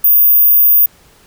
sine tone, 14917 Hz, A#9, in tune, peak -5 dBFS, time 0.04-0.86 s, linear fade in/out 5 ms, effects pink hiss -47 dBFS RMS until 1.26 s

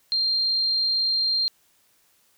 sine tone, 4186 Hz, C8, in tune, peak -20 dBFS, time 0.12-1.48 s, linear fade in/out 0 ms, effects white hiss -63 dBFS RMS until 2.37 s

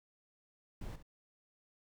brown noise with echo, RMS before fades -43 dBFS, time 0.81-0.96 s, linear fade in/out 5 ms, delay 67 ms, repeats 1, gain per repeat -11 dB, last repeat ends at 1.027 s, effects none

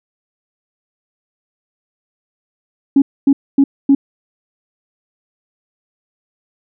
sine tone bursts, 276.6 Hz, C#4, 4 cents flat, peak -5 dBFS, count 4, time 2.96-3.95 s, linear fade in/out 5 ms, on 60 ms, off 250 ms, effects tanh soft clip ceiling -1 dBFS

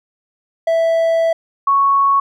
triangle / sine tone pair in turn, 659 / 1108.3 Hz, E5 / C#6, -1 / -1 cents, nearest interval major sixth, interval 900 cents, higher second, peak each -10 dBFS, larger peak neither, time 0.67-1.33 / 1.67-2.2 s, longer first, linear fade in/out 5 ms, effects none

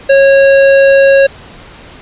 sine tone with tanh clipping, 548 Hz, C#5, 20 cents flat, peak -5 dBFS, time 0.09-1.27 s, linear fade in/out 10 ms, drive 18 dB, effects pink hiss -34 dBFS RMS until 2.01 s + resampled to 8000 Hz

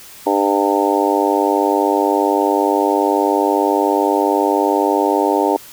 harmonic tone, 100 Hz, G2, 35 cents sharp, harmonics 3 / 4 / 5 / 6 / 7 / 8 / 9, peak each -19 / -19 / -21 / -22 / -23 / -21 / -19 dBFS, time 0.26-5.57 s, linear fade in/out 10 ms, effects white hiss -39 dBFS RMS until 5.72 s

